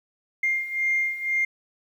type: beating tone pair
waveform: sine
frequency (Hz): 2111 / 2113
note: C7 / C7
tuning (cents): +15 / +16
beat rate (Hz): 2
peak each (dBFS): -27 / -23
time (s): 0.43-1.45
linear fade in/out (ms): 5
effects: tanh soft clip ceiling -15 dBFS + 9-bit